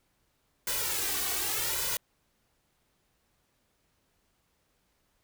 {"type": "noise with flanger", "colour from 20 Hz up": "white", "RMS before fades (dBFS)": -31, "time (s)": [0.67, 1.97], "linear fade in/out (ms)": 2, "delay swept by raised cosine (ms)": [2, 2.69], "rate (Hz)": 0.85, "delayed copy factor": 0.9, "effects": ["pink hiss -73 dBFS RMS until 5.23 s"]}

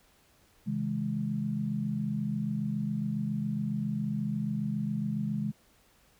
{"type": "tone cluster", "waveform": "sine", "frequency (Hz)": [134.2, 161.7, 208.7], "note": ["C3", "E3", "G#3"], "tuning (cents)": [44, -33, 9], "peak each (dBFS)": [-35, -35, -31], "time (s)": [0.66, 5.52], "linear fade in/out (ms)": 20, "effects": ["pink hiss -64 dBFS RMS until 6.19 s"]}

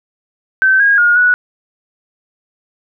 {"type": "tone with pitch steps", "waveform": "sine", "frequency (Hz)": [1542, 1634, 1429, 1470], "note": ["G6", "G#6", "F6", "F#6"], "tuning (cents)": [-29, -29, 39, -12], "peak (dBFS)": -7, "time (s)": [0.62, 1.34], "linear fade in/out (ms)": 0, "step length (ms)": 180, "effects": []}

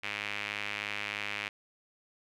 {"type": "tone with band-pass filter", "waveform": "sawtooth", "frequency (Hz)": 103.2, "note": "G#2", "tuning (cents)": -10, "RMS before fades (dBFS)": -37, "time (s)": [0.03, 1.49], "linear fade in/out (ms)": 10, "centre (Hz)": 2400, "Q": 3.1, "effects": []}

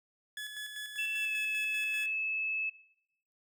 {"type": "tone with tremolo", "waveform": "30% pulse", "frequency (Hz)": 1705, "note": "G#6", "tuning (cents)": 45, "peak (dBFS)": -35, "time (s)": [0.37, 2.06], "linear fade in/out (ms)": 2, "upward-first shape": "square", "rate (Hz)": 5.1, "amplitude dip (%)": 45}
{"type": "tone with pitch glide", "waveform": "sine", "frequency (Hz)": [2662, 2604], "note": ["E7", "E7"], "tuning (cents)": [16, -22], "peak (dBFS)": -31, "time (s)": [0.98, 2.7], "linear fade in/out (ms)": 10, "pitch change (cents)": -38, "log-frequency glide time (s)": [1.19, 1.33]}
{"effects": ["noise-tail reverb RT60 0.8 s tail -17 dB re dry"]}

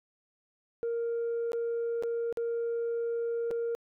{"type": "tone with dropouts", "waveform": "sine", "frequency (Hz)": 466.2, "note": "A#4", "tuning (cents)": 0, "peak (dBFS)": -27, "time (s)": [0.83, 3.75], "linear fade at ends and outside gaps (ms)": 0, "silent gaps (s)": [[1.519, 1.532], [2.025, 2.035], [2.326, 2.372], [3.507, 3.512]], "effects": ["tanh soft clip ceiling -27 dBFS"]}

